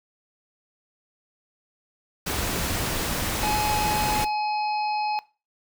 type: noise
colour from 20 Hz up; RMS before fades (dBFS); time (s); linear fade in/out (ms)
pink; -27; 2.26-4.25; 10
type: harmonic tone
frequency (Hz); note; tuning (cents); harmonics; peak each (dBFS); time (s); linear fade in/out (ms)
845; G#5; +30; 1 / 3 / 5 / 6; -24 / -34 / -38 / -40; 3.43-5.19; 0
effects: noise-tail reverb RT60 0.3 s tail -19 dB re dry